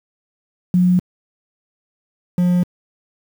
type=tone pair in turn; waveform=sine / triangle; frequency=180.1 / 178.03 Hz; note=F#3 / F3; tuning=-46 / +34 cents; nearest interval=unison; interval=20 cents; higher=first; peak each=-10 dBFS; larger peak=neither; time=0.74-0.99 / 2.38-2.63 s; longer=neither; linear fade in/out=0 ms; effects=high-pass 100 Hz 12 dB/octave + 7-bit